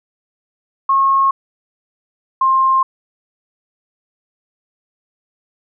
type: tone pair in turn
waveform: sine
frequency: 1086 / 1058.7 Hz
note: C#6 / C6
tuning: -36 / +20 cents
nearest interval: unison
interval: 44 cents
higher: first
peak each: -10 dBFS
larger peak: neither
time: 0.89-1.31 / 2.41-2.83 s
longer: neither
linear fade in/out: 5 ms
effects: none